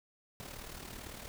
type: noise with amplitude modulation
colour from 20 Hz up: pink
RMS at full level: -44 dBFS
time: 0.4-1.28 s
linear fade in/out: 0 ms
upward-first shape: sine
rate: 37.8 Hz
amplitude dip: 60%
effects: none